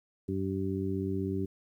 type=harmonic tone; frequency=96 Hz; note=G2; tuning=36 cents flat; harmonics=1 / 2 / 3 / 4; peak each=-35 / -35 / -35 / -35 dBFS; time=0.28-1.46 s; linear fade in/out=10 ms; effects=11-bit